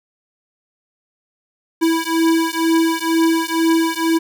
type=beating tone pair; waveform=square; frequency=326.8 / 328.9 Hz; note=E4 / E4; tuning=-15 / -4 cents; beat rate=2.1 Hz; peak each=-18 dBFS; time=1.81-4.19 s; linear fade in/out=20 ms; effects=none